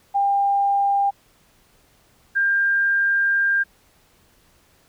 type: tone pair in turn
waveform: sine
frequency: 799 / 1598 Hz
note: G5 / G6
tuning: +33 / +33 cents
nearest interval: octave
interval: 1200 cents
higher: second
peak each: -16 dBFS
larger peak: neither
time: 0.14-1.11 / 2.35-3.64 s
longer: second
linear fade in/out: 20 ms
effects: pink hiss -58 dBFS RMS until 4.88 s